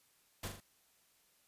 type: noise with echo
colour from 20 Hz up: pink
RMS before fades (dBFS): -41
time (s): 0.43-0.48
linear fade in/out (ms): 5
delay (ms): 41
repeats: 3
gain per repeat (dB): -5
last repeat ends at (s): 0.603
effects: white hiss -71 dBFS RMS until 1.47 s + resampled to 32000 Hz